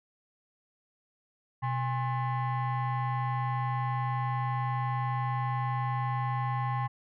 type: tone with frequency modulation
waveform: sine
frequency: 125.8 Hz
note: B2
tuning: 32 cents sharp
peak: -26 dBFS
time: 1.62-6.88 s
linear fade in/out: 20 ms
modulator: 940 Hz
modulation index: 1
effects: tanh soft clip ceiling -25 dBFS